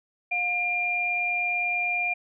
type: tone pair together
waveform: sine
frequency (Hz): 712.6 / 2397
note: F5 / D7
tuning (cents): +35 / +35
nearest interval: octave + major sixth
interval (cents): 2100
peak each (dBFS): -32 / -24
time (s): 0.31-2.14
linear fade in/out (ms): 10
effects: none